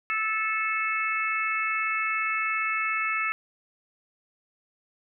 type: harmonic tone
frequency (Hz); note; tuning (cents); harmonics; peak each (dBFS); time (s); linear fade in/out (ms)
437.3; A4; -11; 3 / 4 / 5 / 6; -29 / -33 / -29 / -31; 0.1-3.32; 0
effects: none